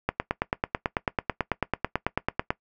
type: click train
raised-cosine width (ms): 0.5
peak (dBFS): -8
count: 23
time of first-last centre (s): 0.09-2.505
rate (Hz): 9.11
effects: noise-tail reverb RT60 0.1 s tail -20 dB re dry